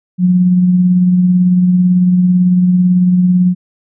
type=tone with tremolo; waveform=sine; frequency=180.6 Hz; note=F#3; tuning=42 cents flat; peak=-5 dBFS; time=0.18-3.55 s; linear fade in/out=50 ms; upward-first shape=triangle; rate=18 Hz; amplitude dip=35%; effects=none